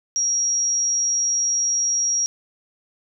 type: tone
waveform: sine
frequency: 5660 Hz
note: F8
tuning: 22 cents sharp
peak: -18 dBFS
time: 0.16-2.26 s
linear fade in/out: 0 ms
effects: 10-bit